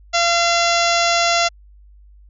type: harmonic tone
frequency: 685 Hz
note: F5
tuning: 34 cents flat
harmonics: 1 / 2 / 3 / 4 / 5 / 6 / 7 / 8 / 9 / 10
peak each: -18 / -21 / -23 / -24 / -25 / -26 / -26 / -27 / -28 / -28 dBFS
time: 0.13-1.49 s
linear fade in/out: 20 ms
effects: added 50 Hz sine -43 dBFS peak until 2.29 s